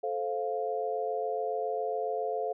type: chord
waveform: sine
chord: F major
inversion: first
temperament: just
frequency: 436.5 / 523.8 / 698.5 Hz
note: A4 / C5 / F5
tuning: -14 / +2 / 0 cents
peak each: -33 / -35 / -33 dBFS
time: 0.03-2.53 s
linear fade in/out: 10 ms
effects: none